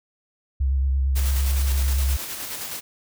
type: tone with vibrato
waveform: sine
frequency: 67.2 Hz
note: C2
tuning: 47 cents sharp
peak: -18 dBFS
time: 0.6-2.17 s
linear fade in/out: 10 ms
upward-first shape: square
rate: 8.8 Hz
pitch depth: 30 cents each way
type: noise with tremolo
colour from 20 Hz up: white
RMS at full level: -31 dBFS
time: 1.15-2.81 s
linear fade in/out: 20 ms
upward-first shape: square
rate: 9.6 Hz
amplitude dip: 30%
effects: none